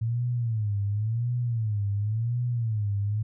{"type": "tone with vibrato", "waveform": "sine", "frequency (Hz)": 111, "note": "A2", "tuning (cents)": 16, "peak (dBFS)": -24, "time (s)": [0.01, 3.23], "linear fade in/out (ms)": 10, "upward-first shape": "sine", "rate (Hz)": 0.93, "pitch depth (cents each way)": 170, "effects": []}